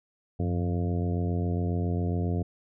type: harmonic tone with a mistuned harmonic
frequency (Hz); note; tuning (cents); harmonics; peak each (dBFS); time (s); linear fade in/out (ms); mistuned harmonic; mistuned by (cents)
87.31; F2; 0; 1 / 2 / 3 / 4 / 5 / 6 / 7 / 8; -27 / -31 / -35 / -38 / -38 / -45 / -45 / -42; 0.39-2.43; 10; 1; +100
effects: none